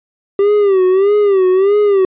triangle tone with vibrato, 392 Hz, G4, in tune, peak -6 dBFS, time 0.39-2.05 s, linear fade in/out 2 ms, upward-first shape sine, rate 1.6 Hz, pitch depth 110 cents each way, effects resampled to 8000 Hz

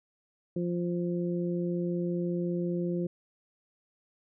harmonic tone, 174.61 Hz, F3, in tune, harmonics 1 / 2 / 3, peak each -30 / -32 / -39 dBFS, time 0.56-3.07 s, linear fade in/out 5 ms, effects none

